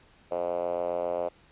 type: tone with band-pass filter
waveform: 5% pulse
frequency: 87.31 Hz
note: F2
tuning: in tune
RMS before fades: -30 dBFS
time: 0.31-1.29 s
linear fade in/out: 10 ms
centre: 570 Hz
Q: 4.9
effects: pink hiss -59 dBFS RMS until 1.51 s + resampled to 8000 Hz